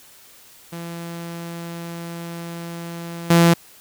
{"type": "tone with level steps", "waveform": "sawtooth", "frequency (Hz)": 169.3, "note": "E3", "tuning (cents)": 46, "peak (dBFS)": [-26, -7], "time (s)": [0.72, 3.54], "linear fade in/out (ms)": 10, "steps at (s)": 3.3, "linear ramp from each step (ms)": 5, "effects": ["white hiss -48 dBFS RMS until 3.8 s"]}